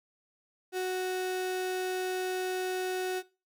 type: tone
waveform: 35% pulse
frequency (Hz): 370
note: F#4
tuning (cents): 0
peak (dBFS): -28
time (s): 0.72-3.23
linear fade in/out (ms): 50
effects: noise-tail reverb RT60 0.3 s tail -20 dB re dry